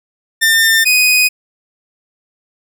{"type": "tone pair in turn", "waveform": "sawtooth", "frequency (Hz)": [1801, 2495], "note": ["A6", "D#7"], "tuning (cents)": [40, 4], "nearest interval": "tritone", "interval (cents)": 564, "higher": "second", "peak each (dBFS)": -5, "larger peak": "neither", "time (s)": [[0.41, 0.85], [0.85, 1.29]], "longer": "neither", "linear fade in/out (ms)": 20, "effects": []}